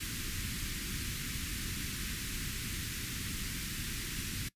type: band-stop noise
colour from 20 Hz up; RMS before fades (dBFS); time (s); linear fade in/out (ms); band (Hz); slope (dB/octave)
pink; -38; 0-4.49; 10; 290 to 1600; 24
effects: noise-tail reverb RT60 0.1 s tail -20 dB re dry + resampled to 32000 Hz